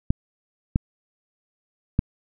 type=clicks; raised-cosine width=5 ms; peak=-6 dBFS; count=3; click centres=0.105 / 0.759 / 1.991 s; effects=none